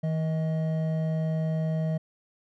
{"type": "tone pair together", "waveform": "triangle", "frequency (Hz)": [160.3, 629.8], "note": ["E3", "D#5"], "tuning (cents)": [-48, 21], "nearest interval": "2 octaves", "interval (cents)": 2369, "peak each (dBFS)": [-23, -33], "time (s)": [0.03, 1.98], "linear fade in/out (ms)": 10, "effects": []}